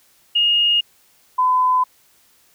sine tone pair in turn, 2853 / 1011.6 Hz, F7 / B5, +36 / +41 cents, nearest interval octave + tritone, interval 1795 cents, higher first, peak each -13 dBFS, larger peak neither, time 0.35-0.81 / 1.38-1.84 s, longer neither, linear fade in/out 10 ms, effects white hiss -56 dBFS RMS until 2.54 s

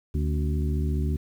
harmonic tone with a mistuned harmonic, 74.7 Hz, D2, 30 cents sharp, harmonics 1 / 2 / 3 / 4 / 5, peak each -24 / -30 / -34 / -36 / -38 dBFS, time 0.14-1.17 s, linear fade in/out 10 ms, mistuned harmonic 4, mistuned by -87 cents, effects 9-bit

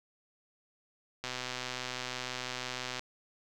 click train, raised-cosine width 0.2 ms, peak -19 dBFS, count 222, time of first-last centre 1.24-2.994 s, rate 126 Hz, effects none

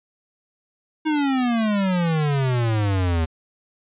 square exponential sweep, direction down, 316.6 to 79.2 Hz, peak -19 dBFS, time 1.05-3.26 s, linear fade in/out 20 ms, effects resampled to 8000 Hz

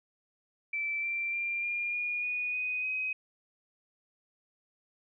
sine tone with pitch steps, 2327 / 2354 / 2381 / 2409 / 2437 / 2465 / 2494 / 2523 Hz, D7 / D7 / D7 / D7 / D#7 / D#7 / D#7 / D#7, -17 / +3 / +23 / +43 / -37 / -17 / +3 / +23 cents, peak -30 dBFS, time 0.73-3.13 s, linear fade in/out 5 ms, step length 300 ms, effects none

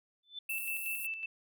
sine tone with exponential growth, 3520 Hz, A7, in tune, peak -37 dBFS, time 0.23-0.39 s, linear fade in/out 5 ms, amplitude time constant 34 ms
pink high-pass noise, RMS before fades -41 dBFS, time 0.49-1.07 s, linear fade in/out 10 ms, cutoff 9700 Hz, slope 48 dB/octave
sine tone with tremolo, 2648 Hz, E7, 7 cents sharp, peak -34 dBFS, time 0.49-1.26 s, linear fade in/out 5 ms, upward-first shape square, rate 5.4 Hz, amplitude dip 50%
effects none

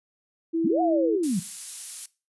sine tone with tremolo, 329.1 Hz, E4, 3 cents flat, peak -21 dBFS, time 0.53-1.17 s, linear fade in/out 20 ms, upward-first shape triangle, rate 3 Hz, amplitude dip 25%
sine linear two-way sweep, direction up then down, 160.6 to 739 to 160.6 Hz, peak -22 dBFS, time 0.64-1.4 s, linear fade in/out 10 ms, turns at 0.81 s
violet noise, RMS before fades -31 dBFS, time 1.23-2.06 s, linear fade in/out 5 ms
effects noise-tail reverb RT60 0.3 s tail -20 dB re dry + resampled to 24000 Hz

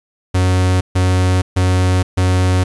45% pulse tone bursts, 92 Hz, F#2, 9 cents flat, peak -11 dBFS, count 4, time 0.34-2.64 s, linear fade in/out 10 ms, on 470 ms, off 140 ms, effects resampled to 24000 Hz + 8-bit

